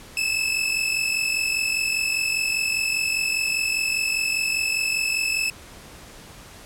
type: tone pair together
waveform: sawtooth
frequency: 2592 / 2637 Hz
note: E7 / E7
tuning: -30 / 0 cents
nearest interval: unison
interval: 30 cents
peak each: -21 dBFS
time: 0.17-5.5 s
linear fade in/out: 2 ms
effects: pink hiss -44 dBFS RMS until 6.65 s + low-pass 12000 Hz 12 dB/octave